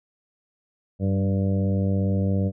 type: harmonic tone with a mistuned harmonic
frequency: 97.4 Hz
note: G2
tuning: 11 cents flat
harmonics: 1 / 2 / 3 / 4 / 5 / 6 / 7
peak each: -22 / -24 / -33 / -38 / -33 / -35 / -45 dBFS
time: 0.99-2.52 s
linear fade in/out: 50 ms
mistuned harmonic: 2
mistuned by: -20 cents
effects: none